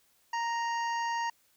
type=harmonic tone; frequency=932.3 Hz; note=A#5; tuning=in tune; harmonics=1 / 2 / 3 / 5 / 6 / 7; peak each=-30 / -37 / -44 / -48 / -50 / -50 dBFS; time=0.33-1.3 s; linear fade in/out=5 ms; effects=white hiss -68 dBFS RMS until 1.56 s